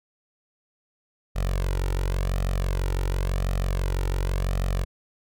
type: tone with flanger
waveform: sawtooth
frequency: 46.04 Hz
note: F#1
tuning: 8 cents flat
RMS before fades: -25 dBFS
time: 1.35-4.85 s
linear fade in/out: 20 ms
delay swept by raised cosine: 1.6 to 2.17 ms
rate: 0.92 Hz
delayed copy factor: +0.8
effects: none